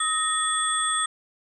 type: tone cluster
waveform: sine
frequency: 1271 / 1851 / 3424 / 8370 Hz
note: D#6 / A#6 / A7 / C9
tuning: +36 / -13 / -48 / 0 cents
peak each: -26 / -31 / -29 / -26 dBFS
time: 0-1.06 s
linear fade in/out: 5 ms
effects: none